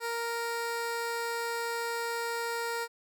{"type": "tone", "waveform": "15% pulse", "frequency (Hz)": 466.2, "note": "A#4", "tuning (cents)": 0, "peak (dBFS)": -25, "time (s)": [0, 2.88], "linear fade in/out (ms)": 50, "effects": []}